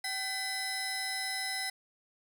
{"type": "tone cluster", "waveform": "30% pulse", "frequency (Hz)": [771, 2006, 5160], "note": ["G5", "B6", "E8"], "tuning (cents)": [-29, 26, -38], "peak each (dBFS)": [-38, -33, -34], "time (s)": [0.04, 1.7], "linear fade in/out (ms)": 5, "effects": []}